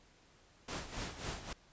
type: noise with tremolo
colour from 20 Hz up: pink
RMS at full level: -40 dBFS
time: 0.68-1.53 s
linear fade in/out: 5 ms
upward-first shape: sine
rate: 3.7 Hz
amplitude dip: 70%
effects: pink hiss -65 dBFS RMS until 1.72 s + resampled to 16000 Hz